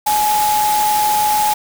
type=tone in noise; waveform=sine; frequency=844 Hz; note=G#5; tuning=28 cents sharp; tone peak=-13 dBFS; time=0.06-1.54 s; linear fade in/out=10 ms; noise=white; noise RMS=-22 dBFS; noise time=0.06-1.54 s; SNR=+6 dB; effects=none